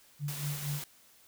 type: tone with tremolo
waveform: sine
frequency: 145.6 Hz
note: D3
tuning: 15 cents flat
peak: -31 dBFS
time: 0.19-0.83 s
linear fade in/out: 50 ms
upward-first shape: sine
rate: 4.3 Hz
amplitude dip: 75%
type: noise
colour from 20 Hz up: white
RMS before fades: -41 dBFS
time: 0.28-0.84 s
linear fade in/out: 2 ms
effects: white hiss -61 dBFS RMS until 1.27 s